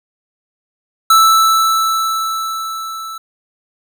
square tone with level ramp, 1318.5 Hz, E6, in tune, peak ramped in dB -6 to -26 dBFS, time 1.1-3.18 s, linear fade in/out 5 ms, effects none

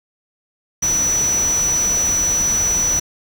sine tone in noise, 5920 Hz, F#8, in tune, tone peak -15 dBFS, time 0.82-3 s, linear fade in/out 10 ms, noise pink, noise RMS -27 dBFS, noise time 0.82-3 s, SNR +9 dB, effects none

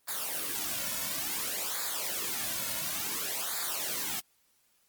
white noise with flanger, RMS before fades -34 dBFS, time 0.07-4.21 s, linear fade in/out 20 ms, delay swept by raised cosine 0.34 to 2.54 ms, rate 0.57 Hz, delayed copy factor -0.8, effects white hiss -70 dBFS RMS until 4.88 s + Opus 24 kbps

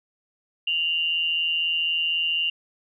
sine tone pair together, 2794 / 2958 Hz, F7 / F#7, 0 / -1 cents, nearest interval minor second, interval 99 cents, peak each -22 / -29 dBFS, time 0.67-2.5 s, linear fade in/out 5 ms, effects none

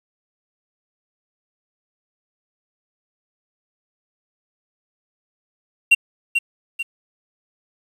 triangle tone with echo, 2754 Hz, F7, 25 cents flat, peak -6 dBFS, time 5.91-5.95 s, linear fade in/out 10 ms, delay 440 ms, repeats 2, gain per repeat -7 dB, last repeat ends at 6.83 s, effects resampled to 32000 Hz + 8-bit

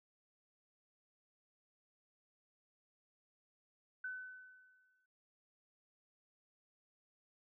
sine tone with exponential decay, 1509 Hz, F#6, 34 cents sharp, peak -39 dBFS, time 4.04-5.06 s, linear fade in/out 5 ms, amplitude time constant 220 ms, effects none

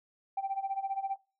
sine tone with tremolo, 781 Hz, G5, 7 cents flat, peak -27 dBFS, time 0.37-1.16 s, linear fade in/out 5 ms, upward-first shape sine, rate 15 Hz, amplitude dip 85%, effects noise-tail reverb RT60 0.3 s tail -18 dB re dry + tanh soft clip ceiling -25 dBFS

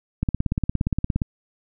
click train, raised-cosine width 5 ms, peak -9 dBFS, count 18, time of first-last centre 0.23-1.218 s, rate 17.2 Hz, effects none

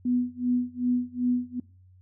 sine tone with tremolo, 246.9 Hz, B3, in tune, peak -20 dBFS, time 0.05-1.6 s, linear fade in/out 5 ms, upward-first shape sine, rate 2.6 Hz, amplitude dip 95%, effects noise-tail reverb RT60 0.4 s tail -22 dB re dry + added 92 Hz sine -52 dBFS peak until 2.01 s

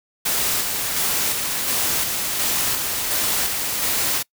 white noise with tremolo, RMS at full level -21 dBFS, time 0.25-4.23 s, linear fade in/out 10 ms, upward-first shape square, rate 1.4 Hz, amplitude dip 30%, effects noise-tail reverb RT60 0.1 s tail -24 dB re dry

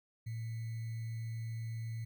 sine tone with sample-and-hold, 113.5 Hz, A#2, 46 cents flat, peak -37 dBFS, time 0.26-2.05 s, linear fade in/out 10 ms, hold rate 2100 Hz, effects none

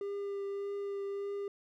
triangle tone with vibrato, 400 Hz, G4, 35 cents sharp, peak -33 dBFS, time 0.01-1.48 s, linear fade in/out 2 ms, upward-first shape triangle, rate 1.7 Hz, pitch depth 14 cents each way, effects none

